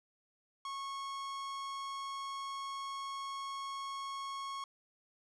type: tone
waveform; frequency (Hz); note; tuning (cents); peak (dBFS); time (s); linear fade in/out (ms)
45% pulse; 1097; C#6; -18; -39; 0.65-4.64; 2
effects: low-pass 7000 Hz 12 dB/octave